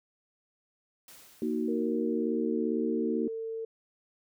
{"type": "noise with exponential decay", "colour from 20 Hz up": "white", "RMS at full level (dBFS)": -50, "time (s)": [1.08, 2.56], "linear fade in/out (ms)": 2, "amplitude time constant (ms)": 320}
{"type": "chord", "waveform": "sine", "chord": "D# minor", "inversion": "second", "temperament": "just", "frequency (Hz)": [233.3, 311.1, 373.4], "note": ["A#3", "D#4", "F#4"], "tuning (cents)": [2, 0, 16], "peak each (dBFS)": [-31, -32, -33], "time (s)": [1.42, 3.28], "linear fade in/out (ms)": 2}
{"type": "tone with pitch glide", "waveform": "sine", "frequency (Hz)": [464.9, 449.6], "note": ["A#4", "A4"], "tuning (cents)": [-5, 37], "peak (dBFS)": -33, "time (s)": [1.68, 3.65], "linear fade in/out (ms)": 5, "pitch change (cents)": -58, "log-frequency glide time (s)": [2.02, 2.64]}
{"effects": []}